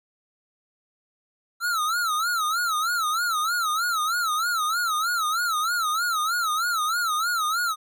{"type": "tone with vibrato", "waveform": "square", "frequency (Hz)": 1328, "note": "E6", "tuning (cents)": 12, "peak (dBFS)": -23, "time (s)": [1.6, 7.76], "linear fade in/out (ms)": 50, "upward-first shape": "sine", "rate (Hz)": 3.2, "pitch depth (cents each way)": 150, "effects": []}